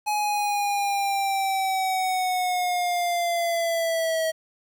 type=linear sweep; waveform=square; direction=down; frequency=843 to 640 Hz; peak=-23 dBFS; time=0.06-4.32 s; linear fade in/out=20 ms; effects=9-bit